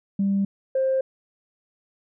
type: tone pair in turn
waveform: sine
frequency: 197.5 / 528.5 Hz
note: G3 / C5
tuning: +13 / +17 cents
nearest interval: octave + perfect fourth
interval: 1704 cents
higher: second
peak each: -18 dBFS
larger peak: neither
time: 0.19-0.45 / 0.75-1.01 s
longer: neither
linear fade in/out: 5 ms
effects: tanh soft clip ceiling -15 dBFS